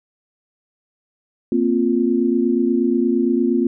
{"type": "chord", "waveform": "sine", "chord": "Bb suspended second", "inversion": "none", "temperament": "equal", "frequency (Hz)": [233.1, 261.6, 349.2], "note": ["Bb3", "C4", "F4"], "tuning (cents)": [0, 0, 0], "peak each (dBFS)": -19, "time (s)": [1.52, 3.67], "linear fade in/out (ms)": 2, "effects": []}